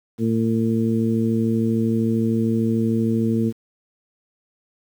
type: harmonic tone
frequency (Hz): 113.1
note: A2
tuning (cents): +48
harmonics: 1 / 2 / 3 / 4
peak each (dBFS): -24 / -19 / -26 / -28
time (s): 0.18-3.53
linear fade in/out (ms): 50
effects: 8-bit